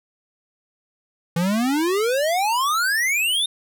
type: exponential sweep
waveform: square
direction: up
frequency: 163.4 to 3697 Hz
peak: -19 dBFS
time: 1.36-3.46 s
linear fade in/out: 5 ms
effects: none